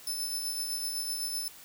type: tone with tremolo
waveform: 20% pulse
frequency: 5274 Hz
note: E8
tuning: in tune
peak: -25 dBFS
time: 0.07-1.48 s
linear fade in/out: 2 ms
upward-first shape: sine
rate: 7.9 Hz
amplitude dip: 35%
effects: white hiss -51 dBFS RMS until 1.64 s